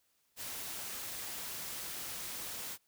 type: noise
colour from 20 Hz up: white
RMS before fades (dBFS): -42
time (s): 0.36-2.78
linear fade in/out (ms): 50
effects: white hiss -75 dBFS RMS until 2.87 s